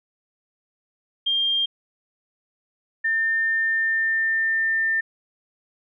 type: tone pair in turn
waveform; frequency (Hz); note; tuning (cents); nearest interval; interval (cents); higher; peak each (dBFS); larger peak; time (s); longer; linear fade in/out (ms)
sine; 3200 / 1799.9; G7 / A6; +35 / +39; minor seventh; 996; first; -19; neither; 1.26-1.66 / 3.04-5.01; second; 10
effects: none